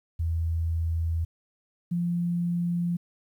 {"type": "tone pair in turn", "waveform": "sine", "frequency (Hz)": [82.41, 173.21], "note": ["E2", "F3"], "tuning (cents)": [0, -14], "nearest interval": "octave + minor second", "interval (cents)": 1286, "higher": "second", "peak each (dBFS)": -24, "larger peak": "neither", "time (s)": [[0.19, 1.25], [1.91, 2.97]], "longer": "neither", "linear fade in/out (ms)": 10, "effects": ["10-bit"]}